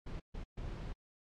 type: noise bursts at uneven times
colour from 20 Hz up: brown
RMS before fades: -42 dBFS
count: 3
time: 0.06-0.2 / 0.34-0.44 / 0.57-0.93 s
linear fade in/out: 10 ms
effects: low-pass 5000 Hz 12 dB/octave + AAC 64 kbps